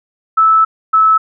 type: tone pair in turn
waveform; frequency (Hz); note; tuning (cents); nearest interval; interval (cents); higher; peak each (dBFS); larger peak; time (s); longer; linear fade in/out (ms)
sine; 1310 / 1302.9; E6 / E6; -11 / -21; unison; 10; first; -6; neither; 0.37-0.65 / 0.93-1.18; first; 10
effects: none